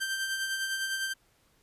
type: tone with tremolo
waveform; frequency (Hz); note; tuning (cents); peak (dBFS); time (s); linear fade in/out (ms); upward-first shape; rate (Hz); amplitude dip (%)
sawtooth; 1567; G6; -1; -25; 0-1.14; 20; sine; 9.9; 40
effects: pink hiss -67 dBFS RMS until 1.62 s + resampled to 32000 Hz